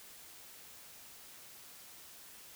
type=silence; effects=white hiss -54 dBFS RMS until 2.55 s